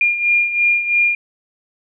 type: beating tone pair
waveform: sine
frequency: 2410 / 2413 Hz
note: D7 / D7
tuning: +44 / +46 cents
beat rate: 3 Hz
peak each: -14 / -20 dBFS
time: 0.01-1.15 s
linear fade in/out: 2 ms
effects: none